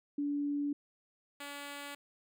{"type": "tone pair in turn", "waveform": ["sine", "5% pulse"], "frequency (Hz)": [288.2, 285.5], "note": ["D4", "D4"], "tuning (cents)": [-33, -49], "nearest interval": "unison", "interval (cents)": 16, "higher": "first", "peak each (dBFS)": [-31, -31], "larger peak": "neither", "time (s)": [[0.18, 0.73], [1.4, 1.95]], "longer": "neither", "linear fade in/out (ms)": 5, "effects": []}